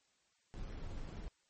brown noise with sample-and-hold, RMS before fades -44 dBFS, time 0.54-1.28 s, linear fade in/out 0 ms, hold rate 3675 Hz, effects white hiss -75 dBFS RMS until 1.49 s + MP3 32 kbps

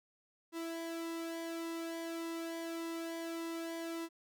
sawtooth tone with flanger, 331.4 Hz, E4, 9 cents sharp, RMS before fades -41 dBFS, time 0.52-4.09 s, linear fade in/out 50 ms, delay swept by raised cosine 1.7 to 2.27 ms, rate 1.7 Hz, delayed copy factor -0.6, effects none

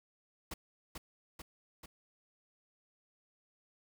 pink noise with echo, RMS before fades -42 dBFS, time 0.51-0.54 s, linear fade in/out 5 ms, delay 440 ms, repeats 3, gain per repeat -3 dB, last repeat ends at 1.86 s, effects none

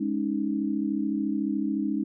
sine chord, Ab suspended fourth, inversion none, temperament equal, 207.7 / 277.2 / 311.1 Hz, Ab3 / Db4 / Eb4, 0 / 0 / 0 cents, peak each -29 dBFS, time 0-2.04 s, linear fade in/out 10 ms, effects none

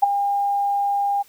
sine tone with ADSR envelope, 805 Hz, G5, 46 cents sharp, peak -8 dBFS, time 0.02-1.23 s, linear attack 14 ms, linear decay 15 ms, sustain -10 dB, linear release 19 ms, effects white hiss -53 dBFS RMS until 1.28 s

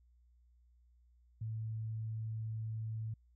sine tone, 110.7 Hz, A2, 11 cents sharp, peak -37 dBFS, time 1.41-3.14 s, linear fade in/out 5 ms, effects added 60 Hz sine -64 dBFS peak until 3.35 s

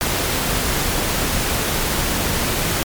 pink noise, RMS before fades -20 dBFS, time 0.01-2.83 s, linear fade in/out 0 ms, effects MP3 96 kbps

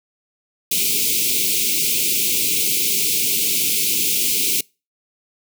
white band-stop noise, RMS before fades -19 dBFS, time 0.71-4.61 s, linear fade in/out 5 ms, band 470 to 2200 Hz, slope 96 dB/octave, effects noise-tail reverb RT60 0.3 s tail -26 dB re dry + high-pass 150 Hz 12 dB/octave

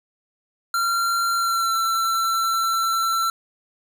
square tone with pitch glide, 1374 to 1344.9 Hz, F6 to E6, -29 to +34 cents, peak -20 dBFS, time 0.74-3.3 s, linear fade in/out 2 ms, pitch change -37 cents, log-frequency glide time 1.35-1.76 s, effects none

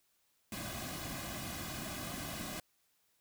pink noise with comb filter, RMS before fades -42 dBFS, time 0.52-2.6 s, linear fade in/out 2 ms, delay 2.2 ms, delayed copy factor -0.75, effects white hiss -75 dBFS RMS until 3.2 s

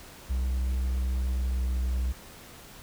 triangle tone with pitch glide, 63.6 to 62.76 Hz, C2 to B1, -48 to +28 cents, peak -23 dBFS, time 0.29-2.13 s, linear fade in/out 20 ms, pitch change -24 cents, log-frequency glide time 1.18-1.83 s, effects pink hiss -48 dBFS RMS until 2.82 s

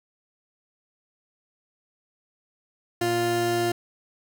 30% pulse tone pair together, 116.54 / 349.5 Hz, A#2 / F4, 0 / +1 cents, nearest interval octave + perfect fifth, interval 1901 cents, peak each -29 / -20 dBFS, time 3.01-3.72 s, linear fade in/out 5 ms, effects none

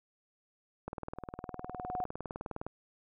click train, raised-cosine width 1 ms, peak -24 dBFS, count 36, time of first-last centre 0.88-2.666 s, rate 19.6 Hz
sine tone with exponential growth, 732 Hz, F#5, 19 cents flat, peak -31 dBFS, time 1.16-2.04 s, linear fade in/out 0 ms, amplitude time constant 190 ms
effects none

